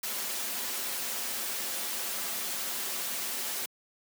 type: noise with comb filter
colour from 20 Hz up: white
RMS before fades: -34 dBFS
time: 0.03-3.66 s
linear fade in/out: 5 ms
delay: 6.5 ms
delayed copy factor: -0.6
effects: high-pass 200 Hz 12 dB/octave